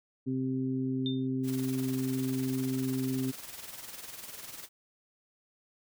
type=harmonic tone; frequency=130.81 Hz; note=C3; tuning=in tune; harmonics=1 / 2 / 3; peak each=-35 / -30 / -40 dBFS; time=0.26-3.32 s; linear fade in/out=20 ms
type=tone with exponential decay; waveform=sine; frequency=3606 Hz; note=A7; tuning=42 cents sharp; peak=-31 dBFS; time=1.06-1.27 s; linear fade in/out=1 ms; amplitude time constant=45 ms
type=noise with tremolo; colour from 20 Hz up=white; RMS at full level=-42 dBFS; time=1.43-4.69 s; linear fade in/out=50 ms; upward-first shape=sine; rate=20 Hz; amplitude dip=60%
effects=none